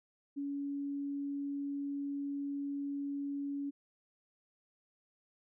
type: tone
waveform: sine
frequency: 282.1 Hz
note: C#4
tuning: 30 cents sharp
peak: -35 dBFS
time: 0.36-3.71 s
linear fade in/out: 20 ms
effects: none

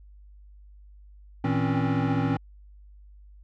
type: tone cluster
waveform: square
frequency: 114.5 / 159.7 / 263.2 / 278 Hz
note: A#2 / D#3 / C4 / C#4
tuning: -31 / +45 / +10 / +5 cents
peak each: -29 dBFS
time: 1.44-2.37 s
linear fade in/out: 5 ms
effects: added 50 Hz sine -47 dBFS peak until 3.43 s + low-pass 2000 Hz 12 dB/octave

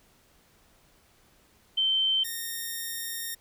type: tone pair in turn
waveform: sine / 5% pulse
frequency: 3104 / 1840.5 Hz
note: G7 / A#6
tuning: -18 / -23 cents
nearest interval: major sixth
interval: 905 cents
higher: first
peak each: -22 dBFS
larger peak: neither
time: 1.77-2.24 / 2.24-3.35 s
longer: second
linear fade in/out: 10 ms
effects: pink hiss -62 dBFS RMS until 3.4 s

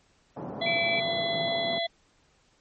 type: band-pass noise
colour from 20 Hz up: pink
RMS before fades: -37 dBFS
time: 0.36-1.79 s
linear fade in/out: 10 ms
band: 130 to 970 Hz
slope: 24 dB/octave
type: harmonic tone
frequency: 675 Hz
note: E5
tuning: 41 cents sharp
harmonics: 1 / 3 / 5 / 6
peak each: -28 / -34 / -32 / -37 dBFS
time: 0.61-1.87 s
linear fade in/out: 10 ms
type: tone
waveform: sine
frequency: 2317 Hz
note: D7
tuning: 24 cents flat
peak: -26 dBFS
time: 0.66-1 s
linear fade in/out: 5 ms
effects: pink hiss -65 dBFS RMS until 2.6 s + MP3 32 kbps

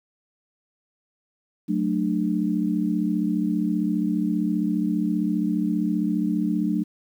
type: chord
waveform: sine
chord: D major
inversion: first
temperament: equal with one note detuned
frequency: 185 / 220 / 298.6 Hz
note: F#3 / A3 / D4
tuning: 0 / 0 / +29 cents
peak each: -25 dBFS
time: 1.68-6.84 s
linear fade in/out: 20 ms
effects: 9-bit

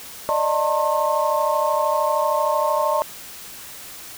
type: tone cluster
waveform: sine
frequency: 588 / 621 / 902 / 1072 Hz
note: D5 / D#5 / A5 / C6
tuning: +2 / -3 / +43 / +42 cents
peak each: -23 dBFS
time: 0.29-3.02 s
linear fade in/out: 0 ms
effects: white hiss -38 dBFS RMS until 4.17 s

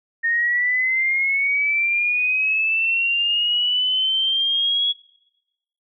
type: linear sweep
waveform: sine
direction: up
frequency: 1835 to 3357 Hz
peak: -17 dBFS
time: 0.23-4.93 s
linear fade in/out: 20 ms
effects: noise-tail reverb RT60 1.0 s tail -25 dB re dry

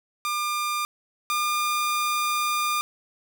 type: tone pair in turn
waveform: sawtooth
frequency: 1200 / 1205.7 Hz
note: D6 / D6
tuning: +37 / +45 cents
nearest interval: unison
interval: 8 cents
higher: second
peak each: -21 / -19 dBFS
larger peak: second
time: 0.25-0.85 / 1.3-2.81 s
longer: second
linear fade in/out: 0 ms
effects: none

